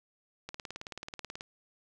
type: click train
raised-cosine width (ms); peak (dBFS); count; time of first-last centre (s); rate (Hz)
0.2; -23; 18; 0.49-1.409; 18.5
effects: none